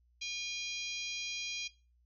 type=harmonic tone; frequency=810 Hz; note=G#5; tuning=43 cents flat; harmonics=3 / 4 / 5 / 6 / 7 / 8; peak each=-41 / -43 / -45 / -47 / -48 / -49 dBFS; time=0.21-1.68 s; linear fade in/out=10 ms; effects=noise-tail reverb RT60 0.3 s tail -17 dB re dry + added 60 Hz sine -66 dBFS peak until 2.05 s